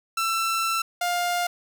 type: tone pair in turn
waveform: sawtooth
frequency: 1338 / 704.5 Hz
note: E6 / F5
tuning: +25 / +15 cents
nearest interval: major seventh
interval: 1110 cents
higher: first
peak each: -19 dBFS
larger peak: neither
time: 0.17-0.82 / 1.01-1.47 s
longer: first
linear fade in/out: 5 ms
effects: none